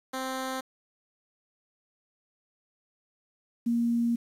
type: tone pair in turn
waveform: 10% pulse / sine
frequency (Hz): 261.6 / 234.9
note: C4 / A#3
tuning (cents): 0 / +13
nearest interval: major second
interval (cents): 187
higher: first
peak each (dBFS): -23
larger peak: neither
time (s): 0.13-0.61 / 3.66-4.16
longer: second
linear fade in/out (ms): 10
effects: resampled to 32000 Hz + 9-bit